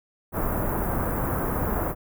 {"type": "band-stop noise", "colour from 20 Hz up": "pink", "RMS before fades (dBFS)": -26, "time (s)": [0.32, 1.95], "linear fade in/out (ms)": 50, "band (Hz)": [1400, 14000], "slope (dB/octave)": 24, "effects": []}